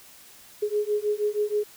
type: beating tone pair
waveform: sine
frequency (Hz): 415.3 / 421.6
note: G#4 / G#4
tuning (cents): 0 / +26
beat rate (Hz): 6.3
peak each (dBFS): -26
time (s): 0.62-1.64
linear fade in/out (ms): 10
effects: white hiss -50 dBFS RMS until 1.76 s